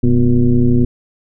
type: tone with frequency modulation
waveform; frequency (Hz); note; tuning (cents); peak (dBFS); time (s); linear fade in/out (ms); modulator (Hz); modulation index
sine; 130.6; C3; -3; -8; 0.03-0.85; 5; 115; 1.6
effects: none